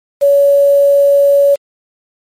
sine tone with quantisation, 564 Hz, C#5, 30 cents sharp, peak -5 dBFS, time 0.21-1.56 s, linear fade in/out 20 ms, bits 5, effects MP3 64 kbps

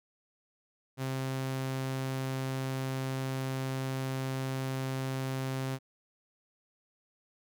sawtooth tone, 132.4 Hz, C3, 21 cents sharp, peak -28 dBFS, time 0.97-5.79 s, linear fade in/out 50 ms, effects none

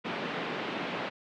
pink band-pass noise, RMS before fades -35 dBFS, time 0.04-1.1 s, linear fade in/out 20 ms, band 180 to 3300 Hz, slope 24 dB/octave, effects none

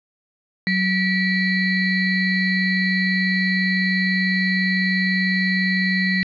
square ring-modulated tone, 1065 Hz, C6, 30 cents sharp, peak -15 dBFS, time 0.67-6.23 s, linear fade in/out 0 ms, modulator 878 Hz, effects resampled to 11025 Hz + 8-bit

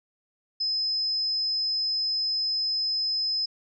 sine tone, 5100 Hz, D#8, 42 cents sharp, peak -24 dBFS, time 0.6-3.46 s, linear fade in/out 10 ms, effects none

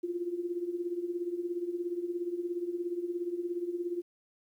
sine tone with tremolo, 349.2 Hz, F4, in tune, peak -28 dBFS, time 0.03-4.02 s, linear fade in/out 10 ms, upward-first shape triangle, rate 17 Hz, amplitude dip 80%, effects 11-bit

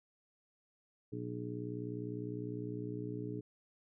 harmonic tone, 59.9 Hz, A#1, 48 cents sharp, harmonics 2 / 3 / 4 / 5 / 6 / 7, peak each -43 / -47 / -50 / -43 / -53 / -45 dBFS, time 1.12-3.41 s, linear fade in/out 10 ms, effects none

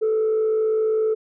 sine tone with frequency modulation, 437.7 Hz, A4, 9 cents flat, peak -16 dBFS, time 0.01-1.15 s, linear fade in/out 20 ms, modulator 55.1 Hz, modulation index 0.25, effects tanh soft clip ceiling -15 dBFS

